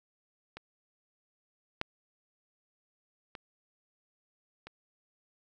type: clicks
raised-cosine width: 0.3 ms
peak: -27 / -15 / -26 / -29 dBFS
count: 4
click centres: 0.57 / 1.814 / 3.352 / 4.67 s
effects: none